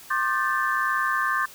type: tone cluster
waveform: sine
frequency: 1070 / 1192 / 1558 / 1758 Hz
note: C6 / D6 / G6 / A6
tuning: +38 / +25 / -11 / -2 cents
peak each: -27 dBFS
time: 0.1-1.46 s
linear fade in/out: 10 ms
effects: white hiss -46 dBFS RMS until 1.54 s